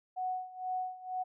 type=tone with tremolo; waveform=sine; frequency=740 Hz; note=F#5; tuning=in tune; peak=-31 dBFS; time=0.16-1.24 s; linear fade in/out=20 ms; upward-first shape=sine; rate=2.1 Hz; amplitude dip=85%; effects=none